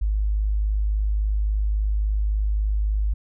sine tone, 51.8 Hz, G#1, 4 cents flat, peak -19 dBFS, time 0.01-3.14 s, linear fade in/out 10 ms, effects none

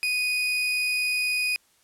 35% pulse tone, 2483 Hz, D#7, 4 cents flat, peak -21 dBFS, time 0.03-1.56 s, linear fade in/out 0 ms, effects white hiss -63 dBFS RMS until 1.83 s + low-pass 12000 Hz 12 dB/octave

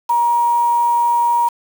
sine tone with quantisation, 948 Hz, A#5, 29 cents sharp, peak -12 dBFS, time 0.09-1.49 s, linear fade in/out 10 ms, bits 5, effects none

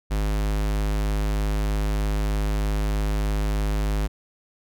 square tone, 51.6 Hz, G#1, 10 cents flat, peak -22 dBFS, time 0.1-4.08 s, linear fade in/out 20 ms, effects none

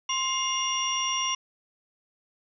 sine tone cluster, 1052 / 2123 / 2828 / 3447 / 5700 Hz, C6 / C7 / F7 / A7 / F8, +9 / +25 / +21 / -36 / +34 cents, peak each -30 / -36 / -29 / -38 / -31 dBFS, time 0.09-1.35 s, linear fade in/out 5 ms, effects none

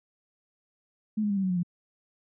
sine tone with pitch steps, 214.9 / 207.5 / 200.3 / 193.34 / 186.65 / 180.19 / 173.95 Hz, A3 / G#3 / G3 / G3 / F#3 / F#3 / F3, -41 / -1 / +38 / -24 / +15 / -46 / -7 cents, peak -24 dBFS, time 1.17-1.632 s, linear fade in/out 10 ms, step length 66 ms, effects none

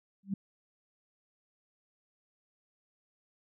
sine tone with exponential growth, 196 Hz, G3, in tune, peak -26 dBFS, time 0.23-0.34 s, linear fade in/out 5 ms, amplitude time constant 22 ms, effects none

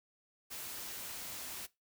white noise, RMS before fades -44 dBFS, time 0.5-1.67 s, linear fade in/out 20 ms, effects noise-tail reverb RT60 0.2 s tail -19 dB re dry

